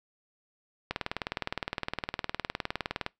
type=click train; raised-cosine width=0.3 ms; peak=-14 dBFS; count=43; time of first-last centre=0.91-3.064 s; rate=19.5 Hz; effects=noise-tail reverb RT60 0.2 s tail -25 dB re dry